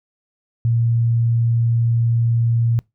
sine tone, 116.54 Hz, A#2, in tune, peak -14 dBFS, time 0.65-2.79 s, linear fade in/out 0 ms, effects noise-tail reverb RT60 0.2 s tail -25 dB re dry

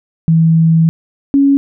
sine tone pair in turn, 162.9 / 278.1 Hz, E3 / C#4, -20 / +6 cents, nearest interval major sixth, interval 926 cents, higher second, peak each -6 dBFS, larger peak neither, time 0.28-0.89 / 1.34-1.57 s, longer first, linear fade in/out 0 ms, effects none

